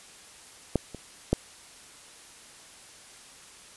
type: clicks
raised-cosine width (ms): 2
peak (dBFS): -9 / -25 / -8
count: 3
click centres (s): 0.757 / 0.947 / 1.33
effects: white hiss -50 dBFS RMS until 3.76 s + resampled to 24000 Hz